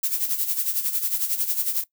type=noise with tremolo; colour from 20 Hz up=violet; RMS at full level=-22 dBFS; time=0.03-1.84 s; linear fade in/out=5 ms; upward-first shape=sine; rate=11 Hz; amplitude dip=70%; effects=noise-tail reverb RT60 0.1 s tail -18 dB re dry